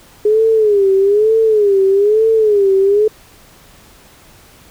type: tone with vibrato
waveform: sine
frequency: 415.3 Hz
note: G#4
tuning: in tune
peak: -8 dBFS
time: 0.25-3.08 s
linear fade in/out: 5 ms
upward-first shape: sine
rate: 1.1 Hz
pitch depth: 130 cents each way
effects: pink hiss -44 dBFS RMS until 4.7 s